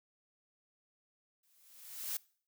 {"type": "noise with exponential growth", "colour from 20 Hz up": "blue", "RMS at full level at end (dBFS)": -35, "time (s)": [1.43, 2.17], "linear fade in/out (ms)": 5, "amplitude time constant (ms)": 160, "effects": ["noise-tail reverb RT60 0.5 s tail -23 dB re dry"]}